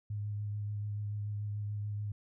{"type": "tone with vibrato", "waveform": "sine", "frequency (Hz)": 103.83, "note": "G#2", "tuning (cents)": 0, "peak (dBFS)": -34, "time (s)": [0.1, 2.12], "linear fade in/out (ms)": 5, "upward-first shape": "sine", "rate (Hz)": 6.9, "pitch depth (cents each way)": 17, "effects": []}